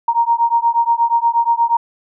sine beating tone pair, 929 / 937.4 Hz, A#5 / A#5, -6 / +9 cents, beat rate 8.4 Hz, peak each -15 dBFS, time 0.08-1.77 s, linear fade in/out 5 ms, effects none

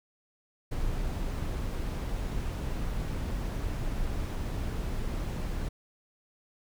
brown noise, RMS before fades -32 dBFS, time 0.71-5.69 s, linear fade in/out 10 ms, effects none

